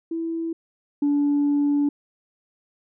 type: tone pair in turn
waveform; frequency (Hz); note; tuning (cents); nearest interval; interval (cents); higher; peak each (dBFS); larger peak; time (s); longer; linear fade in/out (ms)
sine; 329.6 / 288.3; E4 / D4; 0 / -32; major second; 232; first; -24 / -16; second; 0.11-0.53 / 1.02-1.89; second; 5
effects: tanh soft clip ceiling -15 dBFS